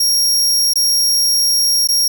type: tone with dropouts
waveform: sawtooth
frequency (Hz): 5588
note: F8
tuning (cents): 0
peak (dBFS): -9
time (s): 0-2.08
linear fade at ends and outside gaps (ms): 5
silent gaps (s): 0.736-0.756 / 1.874-1.887
effects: none